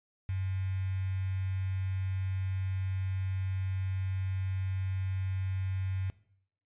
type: tone with quantisation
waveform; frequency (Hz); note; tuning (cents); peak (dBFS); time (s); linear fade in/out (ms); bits
sine; 94.9; F#2; +44; -30; 0.29-6.1; 0; 8
effects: noise-tail reverb RT60 0.7 s tail -20 dB re dry + resampled to 8000 Hz